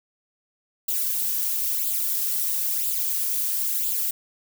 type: noise with flanger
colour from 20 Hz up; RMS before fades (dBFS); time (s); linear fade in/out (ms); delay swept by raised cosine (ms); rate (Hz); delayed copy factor
violet; -25; 0.88-4.11; 5; 0.25 to 3.55; 1; +0.7
effects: none